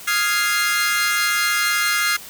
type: chord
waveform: sawtooth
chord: F minor seventh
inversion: third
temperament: equal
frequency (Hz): 1244.5 / 1396.9 / 1661.2 / 2093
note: Eb6 / F6 / Ab6 / C7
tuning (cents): 0 / 0 / 0 / 0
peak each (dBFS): -23 / -19 / -20 / -18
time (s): 0.07-2.17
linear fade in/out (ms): 10
effects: white hiss -38 dBFS RMS until 2.29 s